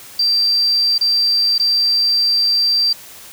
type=tone with dropouts; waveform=sine; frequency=4699 Hz; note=D8; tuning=in tune; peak=-12 dBFS; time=0.19-2.93 s; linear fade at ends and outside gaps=5 ms; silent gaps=0.981-1.01 / 1.581-1.597 s; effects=white hiss -38 dBFS RMS until 3.32 s